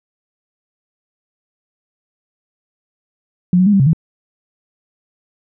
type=tone with pitch steps; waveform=sine; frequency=179 / 184.9 / 207.3 / 195.8 / 134.5 / 160 Hz; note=F3 / F#3 / G#3 / G3 / C3 / D#3; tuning=+43 / -1 / -3 / -2 / +48 / +49 cents; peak=-8 dBFS; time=3.53-3.932 s; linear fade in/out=2 ms; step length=67 ms; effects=none